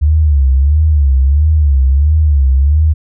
sine tone with vibrato, 71.8 Hz, D2, 39 cents flat, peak -6 dBFS, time 0.01-2.94 s, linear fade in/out 20 ms, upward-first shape sine, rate 1.5 Hz, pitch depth 150 cents each way, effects none

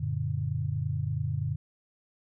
sine chord, Gb augmented, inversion none, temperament just, 92.5 / 115.62 / 144.53 Hz, Gb2 / Bb2 / D3, 0 / -14 / -27 cents, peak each -33 / -32 / -31 dBFS, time 0-1.56 s, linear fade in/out 10 ms, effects none

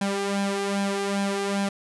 sawtooth tone with flanger, 198.8 Hz, G3, 25 cents sharp, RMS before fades -26 dBFS, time 0.01-1.69 s, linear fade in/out 5 ms, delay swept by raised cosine 1.2 to 2.5 ms, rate 2.5 Hz, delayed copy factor +0.65, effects resampled to 24000 Hz

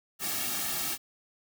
white noise with comb filter, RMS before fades -32 dBFS, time 0.19-0.98 s, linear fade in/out 50 ms, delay 2 ms, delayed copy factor -0.8, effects none

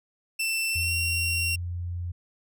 sawtooth tone with pitch glide, 2675 to 2744 Hz, E7 to F7, +25 to -31 cents, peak -22 dBFS, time 0.39-1.56 s, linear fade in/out 10 ms, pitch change +44 cents, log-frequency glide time 0.7-0.94 s
sine tone, 87.6 Hz, F2, 6 cents sharp, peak -29 dBFS, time 0.75-2.12 s, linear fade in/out 10 ms
effects none

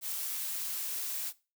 blue noise, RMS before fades -36 dBFS, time 0.01-1.33 s, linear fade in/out 50 ms, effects noise-tail reverb RT60 0.3 s tail -19 dB re dry

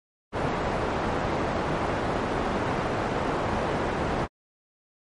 white low-pass noise, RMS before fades -27 dBFS, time 0.32-4.28 s, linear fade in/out 50 ms, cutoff 870 Hz, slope 12 dB/octave, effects MP3 48 kbps

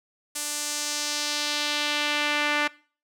sawtooth tone with band-pass filter sweep, 295.1 Hz, D4, 8 cents sharp, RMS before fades -27 dBFS, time 0.35-2.68 s, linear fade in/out 10 ms, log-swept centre 8900 to 2000 Hz, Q 1.4, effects noise-tail reverb RT60 0.4 s tail -21 dB re dry

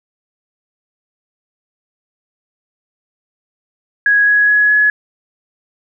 sine tone with pitch steps, 1661.2 / 1671.8 / 1682.4 / 1693.2 Hz, G#6 / G#6 / G#6 / G#6, 0 / +11 / +22 / +33 cents, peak -8 dBFS, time 4.06-4.9 s, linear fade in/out 2 ms, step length 210 ms, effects none

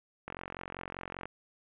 click train, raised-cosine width 0.5 ms, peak -24 dBFS, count 45, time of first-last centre 0.28-1.256 s, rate 45.1 Hz, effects resampled to 8000 Hz + 10-bit

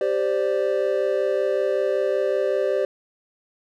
triangle chord, G suspended fourth, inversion none, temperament just, 392 / 522.7 / 588 Hz, G4 / C5 / D5, 0 / -2 / +2 cents, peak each -22 dBFS, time 0.01-2.85 s, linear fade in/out 2 ms, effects none

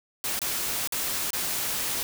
white noise with dropouts, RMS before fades -29 dBFS, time 0.24-2.03 s, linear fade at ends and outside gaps 0 ms, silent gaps 0.391-0.417 / 0.874-0.923 / 1.305-1.332 s, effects none

